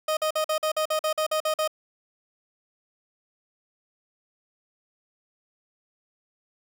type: tone bursts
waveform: 30% pulse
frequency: 622.3 Hz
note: D#5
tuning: in tune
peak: -20 dBFS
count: 12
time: 0.08-1.677 s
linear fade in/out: 5 ms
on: 90 ms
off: 47 ms
effects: none